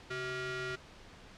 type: ring-modulated tone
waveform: sawtooth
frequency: 513 Hz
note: C5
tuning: 34 cents flat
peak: -29 dBFS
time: 0.1-0.76 s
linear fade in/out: 10 ms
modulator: 891 Hz
effects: pink hiss -54 dBFS RMS until 1.37 s + low-pass 5000 Hz 12 dB/octave